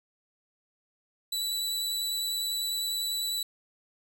sawtooth tone with vibrato, 3951 Hz, B7, in tune, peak -26 dBFS, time 1.32-3.43 s, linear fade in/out 5 ms, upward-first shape sine, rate 10 Hz, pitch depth 9 cents each way, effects none

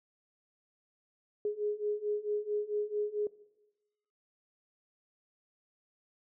sine beating tone pair, 415.3 / 419.8 Hz, G#4 / G#4, 0 / +19 cents, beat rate 4.5 Hz, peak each -35 / -33 dBFS, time 1.45-3.27 s, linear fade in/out 2 ms, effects noise-tail reverb RT60 1.0 s tail -19 dB re dry

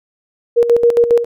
sine tone with tremolo, 472.5 Hz, A#4, 23 cents sharp, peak -6 dBFS, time 0.56-1.25 s, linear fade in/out 20 ms, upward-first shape square, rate 7.3 Hz, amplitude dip 65%, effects none

